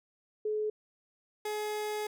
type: tone pair in turn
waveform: sine / 30% pulse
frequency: 427 / 422.8 Hz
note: G#4 / G#4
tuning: +48 / +31 cents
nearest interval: unison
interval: 17 cents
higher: first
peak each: -29 / -30 dBFS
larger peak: first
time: 0.45-0.7 / 1.45-2.07 s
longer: second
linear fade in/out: 5 ms
effects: none